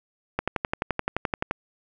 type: click train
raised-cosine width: 0.5 ms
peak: -9 dBFS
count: 14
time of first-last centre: 0.39-1.511 s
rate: 11.6 Hz
effects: none